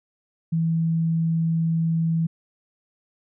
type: tone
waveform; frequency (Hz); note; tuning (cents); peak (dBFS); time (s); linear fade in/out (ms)
sine; 163.9; E3; -10; -19; 0.52-2.27; 10
effects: none